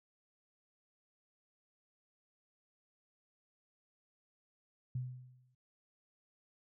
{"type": "tone with exponential decay", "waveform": "sine", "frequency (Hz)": 126.3, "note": "B2", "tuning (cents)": 39, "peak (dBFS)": -33, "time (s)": [4.95, 5.55], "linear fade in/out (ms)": 5, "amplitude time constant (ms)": 130, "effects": []}